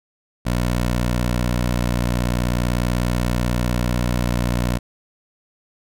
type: tone with vibrato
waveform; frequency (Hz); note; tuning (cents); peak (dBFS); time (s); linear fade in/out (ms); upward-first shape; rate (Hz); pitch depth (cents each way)
15% pulse; 60.4; B1; -38; -12; 0.45-4.79; 20; triangle; 16; 55
effects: none